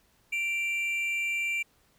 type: tone pair together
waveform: triangle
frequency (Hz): 2349 / 2770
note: D7 / F7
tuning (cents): 0 / -15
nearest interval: minor third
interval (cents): 285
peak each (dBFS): -26 / -36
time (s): 0.32-1.63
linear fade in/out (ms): 10
effects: pink hiss -66 dBFS RMS until 1.98 s